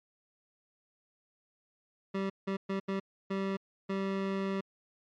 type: tone bursts at uneven times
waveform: 25% pulse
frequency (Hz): 194.3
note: G3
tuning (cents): -15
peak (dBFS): -27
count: 6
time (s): 2.14-2.3 / 2.47-2.57 / 2.69-2.8 / 2.88-3 / 3.3-3.57 / 3.89-4.61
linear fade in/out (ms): 10
effects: low-pass 3000 Hz 12 dB/octave + MP3 96 kbps